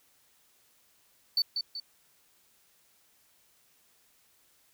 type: tone with echo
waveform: sine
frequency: 4512 Hz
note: C#8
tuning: 30 cents sharp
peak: -21 dBFS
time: 1.37-1.42 s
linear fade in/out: 2 ms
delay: 190 ms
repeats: 2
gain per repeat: -7 dB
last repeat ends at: 1.8 s
effects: tanh soft clip ceiling -21 dBFS + white hiss -66 dBFS RMS until 4.73 s